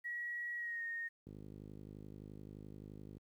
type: tone with pitch glide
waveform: sine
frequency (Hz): 1915 to 1850.8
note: A#6 to A#6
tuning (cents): +46 to -13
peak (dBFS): -39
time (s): 0.04-1.09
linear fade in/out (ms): 20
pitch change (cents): -59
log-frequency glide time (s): 0.56-0.83
type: click train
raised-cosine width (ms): 3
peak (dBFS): -38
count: 99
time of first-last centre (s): 1.27-3.169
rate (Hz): 51.6
effects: high-pass 60 Hz 12 dB/octave + 12-bit